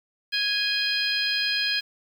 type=harmonic tone with a mistuned harmonic; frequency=830.6 Hz; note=G#5; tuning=in tune; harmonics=2 / 3 / 4 / 5 / 6; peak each=-29 / -29 / -29 / -29 / -29 dBFS; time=0.32-1.81 s; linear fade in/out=20 ms; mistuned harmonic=4; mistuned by=-51 cents; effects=8-bit